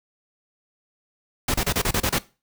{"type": "noise bursts", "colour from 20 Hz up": "pink", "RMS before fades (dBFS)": -22, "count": 8, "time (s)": [1.48, 2.186], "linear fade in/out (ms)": 5, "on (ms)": 62, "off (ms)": 30, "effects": ["noise-tail reverb RT60 0.3 s tail -19 dB re dry"]}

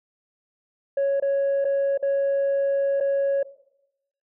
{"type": "tone with dropouts", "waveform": "sine", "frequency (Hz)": 554.4, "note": "C#5", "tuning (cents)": 0, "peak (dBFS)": -17, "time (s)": [0.97, 3.43], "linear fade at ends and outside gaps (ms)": 5, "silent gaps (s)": [[1.2, 1.223], [1.645, 1.65], [1.976, 2.026], [3.002, 3.007]], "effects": ["noise-tail reverb RT60 0.8 s tail -17 dB re dry", "tanh soft clip ceiling -18 dBFS"]}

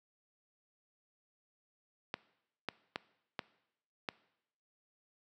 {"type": "clicks", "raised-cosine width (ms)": 0.3, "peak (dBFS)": -19, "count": 5, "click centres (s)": [2.141, 2.687, 2.959, 3.392, 4.088], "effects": ["noise-tail reverb RT60 0.8 s tail -20 dB re dry", "high-pass 150 Hz 12 dB/octave"]}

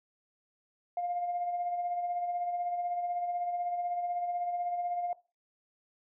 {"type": "tone with tremolo", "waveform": "sine", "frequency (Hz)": 705, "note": "F5", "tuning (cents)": 16, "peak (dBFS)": -28, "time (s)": [0.97, 5.13], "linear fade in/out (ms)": 2, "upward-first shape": "sine", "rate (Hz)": 16, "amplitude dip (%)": 45, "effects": ["noise-tail reverb RT60 0.3 s tail -19 dB re dry", "tanh soft clip ceiling -25 dBFS"]}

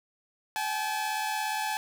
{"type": "tone pair together", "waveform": "sawtooth", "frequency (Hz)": [780, 857.1], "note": ["G5", "A5"], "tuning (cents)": [-9, -46], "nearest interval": "major second", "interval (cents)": 163, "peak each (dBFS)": [-31, -26], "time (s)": [0.56, 1.77], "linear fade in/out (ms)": 0, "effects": []}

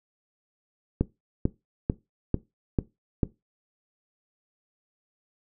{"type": "click train", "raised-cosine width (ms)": 3, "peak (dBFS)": -9, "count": 6, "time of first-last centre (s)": [1.01, 3.232], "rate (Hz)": 2.25, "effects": ["noise-tail reverb RT60 0.2 s tail -18 dB re dry"]}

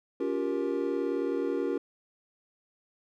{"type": "chord", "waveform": "triangle", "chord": "G half-diminished seventh", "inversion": "second", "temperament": "just", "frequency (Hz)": [282.2, 352.8, 392, 470.4], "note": ["Db4", "F4", "G4", "Bb4"], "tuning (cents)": [31, 18, 0, 16], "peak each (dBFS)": -31, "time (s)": [0.2, 1.78], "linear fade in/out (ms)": 5, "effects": []}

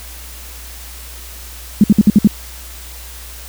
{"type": "tone bursts", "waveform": "sine", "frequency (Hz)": 207.7, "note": "G#3", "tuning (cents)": 0, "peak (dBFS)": -3, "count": 6, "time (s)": [1.81, 2.274], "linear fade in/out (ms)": 2, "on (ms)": 29, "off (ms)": 58, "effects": ["added 60 Hz sine -33 dBFS peak until 3.48 s", "white hiss -35 dBFS RMS until 3.48 s"]}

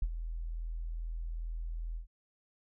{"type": "tone with ADSR envelope", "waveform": "sine", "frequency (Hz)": 41.2, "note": "E1", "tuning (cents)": 0, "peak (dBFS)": -25, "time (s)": [0.02, 2.07], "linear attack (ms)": 5, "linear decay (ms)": 51, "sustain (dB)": -10, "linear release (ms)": 110, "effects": []}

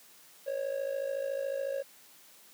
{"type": "tone with amplitude modulation", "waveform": "triangle", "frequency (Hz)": 549, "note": "C#5", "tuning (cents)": -17, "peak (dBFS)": -26, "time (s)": [0.46, 1.83], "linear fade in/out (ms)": 20, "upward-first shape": "sine", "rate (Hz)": 53.9, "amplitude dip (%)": 75, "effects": ["white hiss -57 dBFS RMS until 2.53 s", "high-pass 150 Hz 12 dB/octave"]}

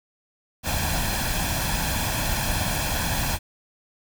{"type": "noise with comb filter", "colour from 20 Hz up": "pink", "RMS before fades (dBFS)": -25, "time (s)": [0.63, 3.39], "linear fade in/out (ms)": 50, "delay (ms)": 1.2, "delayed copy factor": 0.65, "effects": []}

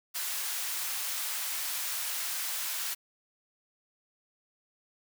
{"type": "high-pass noise", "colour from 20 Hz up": "white", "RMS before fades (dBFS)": -34, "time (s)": [0.14, 2.95], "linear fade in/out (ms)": 20, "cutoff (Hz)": 940, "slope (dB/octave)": 12, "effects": []}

